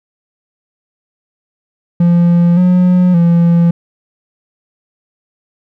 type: tone with pitch steps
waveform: triangle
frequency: 172.5 / 180.6 / 170.3 Hz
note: F3 / F#3 / F3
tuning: -21 / -42 / -43 cents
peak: -4 dBFS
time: 2-3.71 s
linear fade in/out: 5 ms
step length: 570 ms
effects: none